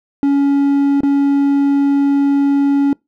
triangle tone with dropouts, 280.5 Hz, C#4, 21 cents sharp, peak -8 dBFS, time 0.23-2.93 s, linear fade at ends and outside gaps 1 ms, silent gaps 1.006-1.033 s, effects noise-tail reverb RT60 0.2 s tail -25 dB re dry

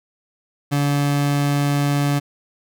30% pulse tone, 143.3 Hz, D3, 42 cents flat, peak -14 dBFS, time 0.71-2.2 s, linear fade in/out 20 ms, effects none

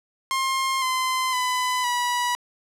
sawtooth tone with pitch steps, 1063 / 1032.7 / 1003.3 / 974.8 Hz, C6 / C6 / B5 / B5, +27 / -23 / +27 / -23 cents, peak -18 dBFS, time 0.31-2.35 s, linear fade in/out 0 ms, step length 510 ms, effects low-pass 12000 Hz 12 dB/octave

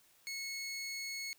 20% pulse tone, 2190 Hz, C#7, 22 cents flat, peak -34 dBFS, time 0.27-1.33 s, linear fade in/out 0 ms, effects white hiss -67 dBFS RMS until 1.38 s

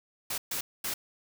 white noise bursts at uneven times, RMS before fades -33 dBFS, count 3, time 0.3-0.38 / 0.51-0.61 / 0.84-0.94 s, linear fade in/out 5 ms, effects none

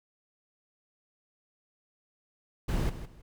brown noise with echo, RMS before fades -28 dBFS, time 2.68-2.9 s, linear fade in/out 10 ms, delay 160 ms, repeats 2, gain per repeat -12 dB, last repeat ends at 3.22 s, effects none

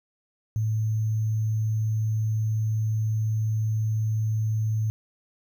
sine tone with sample-and-hold, 109.3 Hz, A2, 11 cents flat, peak -22 dBFS, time 0.56-4.9 s, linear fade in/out 0 ms, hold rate 6300 Hz, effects none

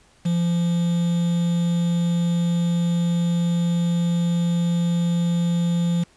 triangle tone with quantisation, 171.7 Hz, F3, 29 cents flat, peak -16 dBFS, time 0.25-6.04 s, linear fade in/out 10 ms, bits 6, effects pink hiss -56 dBFS RMS until 6.16 s + resampled to 22050 Hz

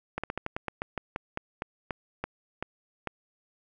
slowing click train, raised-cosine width 0.5 ms, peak -16 dBFS, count 16, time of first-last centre 0.18-3.073 s, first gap 56 ms, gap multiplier 1.16, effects none

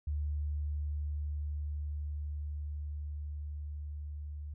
sine tone with level ramp, 74 Hz, D2, 14 cents sharp, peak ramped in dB -31 to -39 dBFS, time 0.07-4.54 s, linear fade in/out 5 ms, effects none

